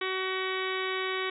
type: harmonic tone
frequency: 376.6 Hz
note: F#4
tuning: 31 cents sharp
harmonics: 1 / 2 / 3 / 4 / 5 / 6 / 7 / 8 / 9 / 10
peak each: -33 / -44 / -36 / -40 / -37 / -37 / -46 / -41 / -42 / -42 dBFS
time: 0.01-1.3 s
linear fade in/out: 5 ms
effects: none